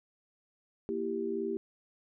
sine chord, E diminished, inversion second, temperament equal, 233.1 / 329.6 / 392 Hz, Bb3 / E4 / G4, 0 / 0 / 0 cents, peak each -38 / -37 / -33 dBFS, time 0.89-1.57 s, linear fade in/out 0 ms, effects none

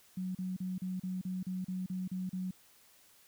sine tone bursts, 185 Hz, F#3, in tune, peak -34 dBFS, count 11, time 0.17-2.51 s, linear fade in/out 5 ms, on 180 ms, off 36 ms, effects white hiss -63 dBFS RMS until 3.27 s

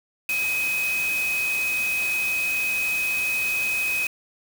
sine tone in noise, 2526 Hz, D#7, 26 cents sharp, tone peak -22 dBFS, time 0.29-4.07 s, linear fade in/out 2 ms, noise white, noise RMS -33 dBFS, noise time 0.29-4.07 s, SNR +8 dB, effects none

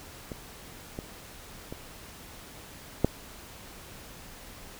clicks, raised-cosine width 2 ms, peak -23 / -21 / -23 / -7 dBFS, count 4, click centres 0.318 / 0.989 / 1.725 / 3.046 s, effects pink hiss -47 dBFS RMS until 4.79 s

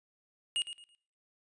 square tone with echo, 2861 Hz, F7, 41 cents sharp, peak -29 dBFS, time 0.56-0.62 s, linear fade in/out 0 ms, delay 110 ms, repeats 3, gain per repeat -11 dB, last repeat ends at 0.95 s, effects noise-tail reverb RT60 0.5 s tail -21 dB re dry + resampled to 22050 Hz

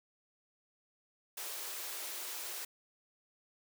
white high-pass noise, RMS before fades -42 dBFS, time 1.37-2.65 s, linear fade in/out 5 ms, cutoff 320 Hz, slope 96 dB/octave, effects none

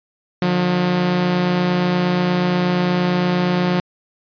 sawtooth tone pair together, 150.7 / 179.21 Hz, D3 / F3, +45 / +45 cents, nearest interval minor third, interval 300 cents, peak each -21 / -12 dBFS, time 0.42-3.8 s, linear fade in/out 2 ms, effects resampled to 11025 Hz

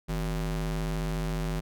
square ring-modulated tone, 103.83 Hz, G#2, in tune, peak -26 dBFS, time 0.08-1.61 s, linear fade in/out 20 ms, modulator 56.7 Hz, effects none

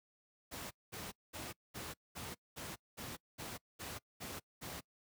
pink noise bursts, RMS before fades -45 dBFS, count 11, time 0.51-4.81 s, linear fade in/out 20 ms, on 200 ms, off 210 ms, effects noise-tail reverb RT60 0.1 s tail -24 dB re dry + high-pass 80 Hz 12 dB/octave

